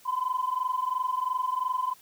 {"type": "tone pair together", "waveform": "sine", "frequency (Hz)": [1005.1, 1028], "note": ["B5", "C6"], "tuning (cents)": [30, -31], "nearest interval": "unison", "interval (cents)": 39, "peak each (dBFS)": -28, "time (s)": [0.05, 1.94], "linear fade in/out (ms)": 20, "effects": ["tanh soft clip ceiling -19 dBFS", "white hiss -56 dBFS RMS until 2.01 s"]}